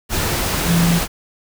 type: tone in noise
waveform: sine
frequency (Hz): 170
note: F3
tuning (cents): -46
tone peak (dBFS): -13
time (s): 0.65-1.01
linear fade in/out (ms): 50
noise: pink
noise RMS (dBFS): -20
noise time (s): 0.09-1.08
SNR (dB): +4
effects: none